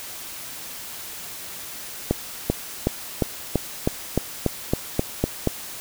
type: accelerating click train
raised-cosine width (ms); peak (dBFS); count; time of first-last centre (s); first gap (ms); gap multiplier
2; -5; 12; 2.11-5.473; 390; 0.95
effects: white hiss -36 dBFS RMS until 5.8 s